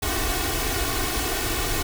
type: noise with comb filter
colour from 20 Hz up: pink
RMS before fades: -25 dBFS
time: 0.02-1.83 s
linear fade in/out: 10 ms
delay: 2.7 ms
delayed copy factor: +0.95
effects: none